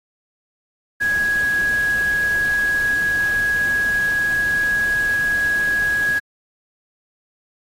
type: tone in noise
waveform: sine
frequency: 1661.2 Hz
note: G#6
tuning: in tune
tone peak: -16 dBFS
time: 1-6.2 s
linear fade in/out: 20 ms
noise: pink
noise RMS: -34 dBFS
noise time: 1-6.2 s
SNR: +15 dB
effects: AAC 48 kbps